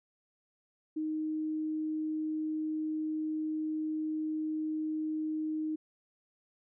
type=tone; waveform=sine; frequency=311.1 Hz; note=D#4; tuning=in tune; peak=-31 dBFS; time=0.96-5.76 s; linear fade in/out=10 ms; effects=none